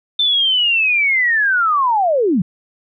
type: linear sweep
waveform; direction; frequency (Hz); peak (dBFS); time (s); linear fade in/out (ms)
sine; down; 3572 to 155.56; -12; 0.19-2.42; 5
effects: none